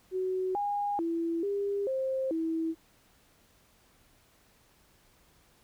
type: tone with pitch steps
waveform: sine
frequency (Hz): 372.9 / 817 / 333.5 / 401.7 / 528 / 325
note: F#4 / G#5 / E4 / G4 / C5 / E4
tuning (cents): +14 / -29 / +20 / +42 / +16 / -24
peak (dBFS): -28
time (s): 0.11-2.75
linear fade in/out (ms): 50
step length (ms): 440
effects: pink hiss -64 dBFS RMS until 5.63 s